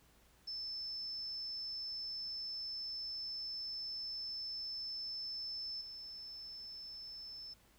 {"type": "tone with level steps", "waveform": "sine", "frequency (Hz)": 5274, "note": "E8", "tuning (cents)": 0, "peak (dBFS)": [-40, -46], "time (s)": [0.47, 7.54], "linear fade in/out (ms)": 10, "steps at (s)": 5.81, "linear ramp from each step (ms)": 2, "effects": ["added 57 Hz sine -70 dBFS peak until 7.78 s", "pink hiss -68 dBFS RMS until 7.78 s"]}